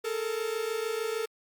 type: tone pair together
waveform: 45% pulse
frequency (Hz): 430.5 / 457.1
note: A4 / A#4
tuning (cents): -38 / -34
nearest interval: minor second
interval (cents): 104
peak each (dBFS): -33 / -32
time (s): 0.04-1.26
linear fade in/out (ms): 10
effects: Opus 48 kbps